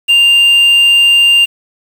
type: tone with quantisation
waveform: triangle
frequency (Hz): 2794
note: F7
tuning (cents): 0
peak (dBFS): -3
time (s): 0.08-1.46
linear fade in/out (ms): 20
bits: 5
effects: none